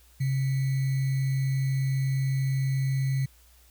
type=tone with sample-and-hold; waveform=sine; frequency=134.2 Hz; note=C3; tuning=44 cents sharp; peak=-23 dBFS; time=0.2-3.26 s; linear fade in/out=10 ms; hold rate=2100 Hz; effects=added 60 Hz sine -56 dBFS peak until 3.7 s + white hiss -60 dBFS RMS until 3.7 s